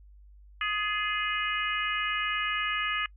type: harmonic tone with a mistuned harmonic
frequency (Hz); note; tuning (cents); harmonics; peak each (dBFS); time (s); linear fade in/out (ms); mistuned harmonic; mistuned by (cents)
416; G#4; +3; 3 / 4 / 5 / 6 / 7; -32 / -33 / -34 / -35 / -35; 0.61-3.06; 2; 4; +42
effects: noise-tail reverb RT60 0.1 s tail -26 dB re dry + added 50 Hz sine -50 dBFS peak until 3.16 s